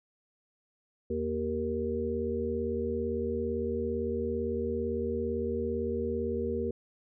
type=harmonic tone with a mistuned harmonic; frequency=77.78 Hz; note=D#2; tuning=in tune; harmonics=1 / 3 / 5 / 6; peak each=-37 / -35 / -34 / -33 dBFS; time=1.1-6.71 s; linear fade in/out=5 ms; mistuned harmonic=1; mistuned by=+61 cents; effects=none